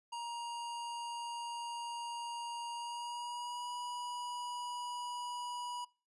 square tone with pitch glide, 943 to 972.9 Hz, A#5 to B5, +20 to -26 cents, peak -40 dBFS, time 0.12-5.85 s, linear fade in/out 10 ms, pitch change +54 cents, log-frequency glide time 2.72-3.71 s, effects noise-tail reverb RT60 0.4 s tail -26 dB re dry + resampled to 24000 Hz

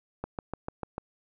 click train, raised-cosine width 1 ms, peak -19 dBFS, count 6, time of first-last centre 0.24-0.981 s, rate 6.75 Hz, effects none

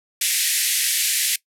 white band-pass noise, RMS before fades -21 dBFS, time 0.21-1.36 s, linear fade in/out 5 ms, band 1800 to 13000 Hz, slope 48 dB/octave, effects noise-tail reverb RT60 0.1 s tail -20 dB re dry

